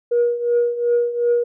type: tone with tremolo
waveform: sine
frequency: 477.8 Hz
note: A#4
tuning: 43 cents sharp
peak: -11 dBFS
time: 0.11-1.44 s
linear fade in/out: 10 ms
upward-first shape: triangle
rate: 2.7 Hz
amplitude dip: 80%
effects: tanh soft clip ceiling -10 dBFS

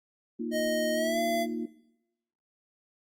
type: chord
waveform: sine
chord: Bb suspended fourth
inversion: none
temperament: just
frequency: 233.1 / 310.8 / 349.6 Hz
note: Bb3 / Eb4 / F4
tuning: 0 / -2 / +2 cents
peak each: -33 / -37 / -36 dBFS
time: 0.39-1.66 s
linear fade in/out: 10 ms
type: tone with pitch glide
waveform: square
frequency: 622.3 to 678.6 Hz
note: D#5 to F5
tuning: 0 to -50 cents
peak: -28 dBFS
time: 0.51-1.47 s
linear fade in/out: 50 ms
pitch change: +150 cents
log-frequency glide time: 0.94-1.19 s
effects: noise-tail reverb RT60 0.9 s tail -19 dB re dry + Opus 48 kbps

